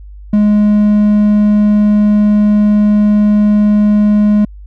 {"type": "tone", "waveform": "triangle", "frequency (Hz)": 208.9, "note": "G#3", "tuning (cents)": 10, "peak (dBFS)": -4, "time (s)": [0.33, 4.45], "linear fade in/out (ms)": 5, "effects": ["added 50 Hz sine -29 dBFS peak until 4.66 s"]}